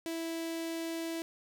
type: tone with notch filter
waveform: sawtooth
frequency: 329.4 Hz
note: E4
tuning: 1 cent flat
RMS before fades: -37 dBFS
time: 0.06-1.22 s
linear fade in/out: 0 ms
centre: 1200 Hz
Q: 1.4
effects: none